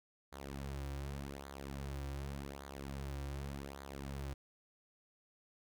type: tone with flanger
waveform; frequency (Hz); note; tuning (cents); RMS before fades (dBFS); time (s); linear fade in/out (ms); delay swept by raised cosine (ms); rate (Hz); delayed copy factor
sawtooth; 69.3; C#2; 0; -44; 0.32-4.34; 10; 0.36 to 4.76; 0.86; -0.7
effects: none